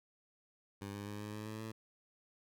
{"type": "tone with pitch steps", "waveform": "15% pulse", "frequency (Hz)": [100, 101.69, 103.41, 105.15, 106.93, 108.74, 110.57], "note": ["G2", "G#2", "G#2", "G#2", "A2", "A2", "A2"], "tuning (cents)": [35, -36, -7, 22, -49, -20, 9], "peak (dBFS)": -36, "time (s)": [0.81, 1.72], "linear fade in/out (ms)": 10, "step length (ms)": 130, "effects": []}